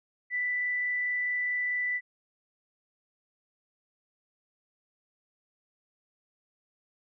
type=tone with frequency modulation; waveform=sine; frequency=1981 Hz; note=B6; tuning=5 cents sharp; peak=-27 dBFS; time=0.3-2.01 s; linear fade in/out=50 ms; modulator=24.6 Hz; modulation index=0.4; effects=none